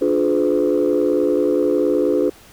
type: chord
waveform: sine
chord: D diminished seventh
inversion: none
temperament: just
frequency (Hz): 293.7 / 352.4 / 422.9 / 507.5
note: D4 / F4 / Ab4 / Cb5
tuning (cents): 0 / +16 / +31 / +47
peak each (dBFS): -19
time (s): 0.01-2.3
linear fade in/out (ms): 10
effects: tanh soft clip ceiling -8 dBFS + pink hiss -46 dBFS RMS until 2.52 s